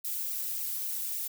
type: noise with flanger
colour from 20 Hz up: violet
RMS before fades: -34 dBFS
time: 0.04-1.28 s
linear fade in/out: 10 ms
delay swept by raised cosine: 0.58 to 5.88 ms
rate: 3.5 Hz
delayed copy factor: -1
effects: none